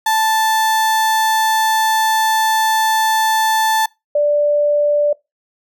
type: tone pair in turn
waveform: 35% pulse / sine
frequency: 880 / 587.3 Hz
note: A5 / D5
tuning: 0 / 0 cents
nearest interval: perfect fifth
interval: 700 cents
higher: first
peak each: -11 dBFS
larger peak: neither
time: 0.06-3.86 / 4.15-5.13 s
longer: first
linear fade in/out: 5 ms
effects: noise-tail reverb RT60 0.2 s tail -23 dB re dry